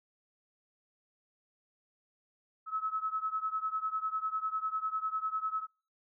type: beating tone pair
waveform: sine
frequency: 1289 / 1299 Hz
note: E6 / E6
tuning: -39 / -26 cents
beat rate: 10 Hz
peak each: -34 / -36 dBFS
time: 2.66-5.67 s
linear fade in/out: 50 ms
effects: noise-tail reverb RT60 0.5 s tail -26 dB re dry